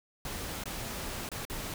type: noise with dropouts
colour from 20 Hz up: pink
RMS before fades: -38 dBFS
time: 0.25-1.74 s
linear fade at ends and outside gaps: 2 ms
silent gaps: 0.638-0.656 / 1.29-1.316 / 1.452-1.498 s
effects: none